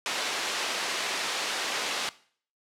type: band-pass noise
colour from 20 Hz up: white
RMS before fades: -31 dBFS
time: 0.06-2.09 s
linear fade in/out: 0 ms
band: 340 to 4400 Hz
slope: 12 dB/octave
effects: noise-tail reverb RT60 0.5 s tail -19 dB re dry + low-pass 12000 Hz 12 dB/octave